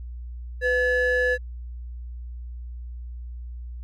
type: ring-modulated tone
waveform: triangle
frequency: 1108.7 Hz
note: C#6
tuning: in tune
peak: -13 dBFS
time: 0.61-1.38 s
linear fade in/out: 50 ms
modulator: 608 Hz
effects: tanh soft clip ceiling -14 dBFS + added 60 Hz sine -33 dBFS peak until 3.83 s